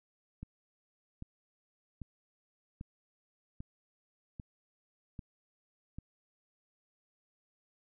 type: click train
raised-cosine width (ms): 5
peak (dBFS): -30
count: 8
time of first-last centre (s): 0.43-5.986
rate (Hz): 1.26
effects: none